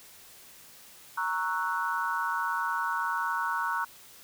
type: chord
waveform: sine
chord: F# dominant seventh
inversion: first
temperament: equal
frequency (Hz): 932.3 / 1108.7 / 1318.5 / 1480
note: A#5 / C#6 / E6 / F#6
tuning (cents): 0 / 0 / 0 / 0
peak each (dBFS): -32 / -33 / -35 / -32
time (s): 1.17-3.85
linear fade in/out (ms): 10
effects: white hiss -52 dBFS RMS until 4.23 s